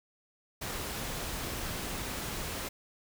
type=noise; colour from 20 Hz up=pink; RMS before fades=-37 dBFS; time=0.61-2.69 s; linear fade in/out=10 ms; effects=none